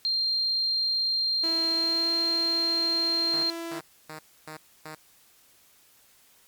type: tone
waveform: sine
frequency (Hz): 4186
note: C8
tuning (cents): 0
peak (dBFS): -23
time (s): 0.05-3.5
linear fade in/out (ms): 0
type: tone with pitch glide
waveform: sawtooth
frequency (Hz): 329.6 to 334.2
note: E4 to E4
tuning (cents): 0 to +24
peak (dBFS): -29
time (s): 1.43-3.8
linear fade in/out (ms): 10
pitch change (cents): +24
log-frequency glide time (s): 1.73-2.11
type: tone bursts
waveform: 5% pulse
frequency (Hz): 155.56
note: D#3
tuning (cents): 0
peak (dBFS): -27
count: 5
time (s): 3.33-4.95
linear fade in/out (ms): 5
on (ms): 100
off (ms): 280
effects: white hiss -59 dBFS RMS until 6.47 s + MP3 96 kbps